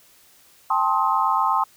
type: chord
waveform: sine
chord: A half-diminished seventh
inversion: third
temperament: just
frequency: 792 / 880 / 1056 / 1267.2 Hz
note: G5 / A5 / C6 / Eb6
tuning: +18 / 0 / +16 / +31 cents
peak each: -25 / -23 / -21 / -24 dBFS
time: 0.7-1.64 s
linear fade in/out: 5 ms
effects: white hiss -54 dBFS RMS until 1.76 s